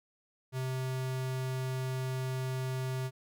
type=tone; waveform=square; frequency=130 Hz; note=C3; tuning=11 cents flat; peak=-33 dBFS; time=0.52-3.11 s; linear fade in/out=50 ms; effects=none